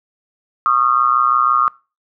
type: tone with amplitude modulation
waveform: sine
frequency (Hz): 1226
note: D#6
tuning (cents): -26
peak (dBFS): -7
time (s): 0.66-1.68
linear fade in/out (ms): 0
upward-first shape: sine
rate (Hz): 126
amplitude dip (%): 100
effects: noise-tail reverb RT60 0.3 s tail -22 dB re dry